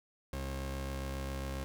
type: tone pair together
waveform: sawtooth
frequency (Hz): 67.38 / 269.5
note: C#2 / C#4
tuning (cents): -49 / -49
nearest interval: 2 octaves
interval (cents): 2400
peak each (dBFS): -33 / -38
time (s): 0.33-1.64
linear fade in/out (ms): 0
effects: none